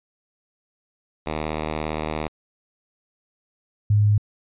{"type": "tone pair in turn", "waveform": ["5% pulse", "sine"], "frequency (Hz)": [77.5, 104.26], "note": ["D#2", "G#2"], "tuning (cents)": [-6, 7], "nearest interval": "perfect fourth", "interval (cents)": 513, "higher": "second", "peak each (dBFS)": -14, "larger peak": "neither", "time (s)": [[1.26, 2.28], [3.9, 4.18]], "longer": "first", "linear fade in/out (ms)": 5, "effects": ["resampled to 8000 Hz"]}